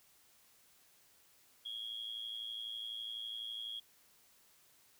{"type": "tone with amplitude modulation", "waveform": "sine", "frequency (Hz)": 3296, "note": "G#7", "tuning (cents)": -14, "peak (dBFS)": -36, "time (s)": [1.65, 3.8], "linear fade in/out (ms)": 10, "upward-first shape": "sine", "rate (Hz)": 112, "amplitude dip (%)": 80, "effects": ["tanh soft clip ceiling -35 dBFS", "white hiss -67 dBFS RMS until 4.99 s"]}